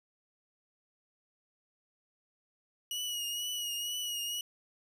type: tone with vibrato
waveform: sawtooth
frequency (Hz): 2906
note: F#7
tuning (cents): -32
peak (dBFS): -31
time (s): 2.91-4.41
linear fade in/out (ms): 2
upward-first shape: triangle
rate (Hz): 2.1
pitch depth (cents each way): 45
effects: none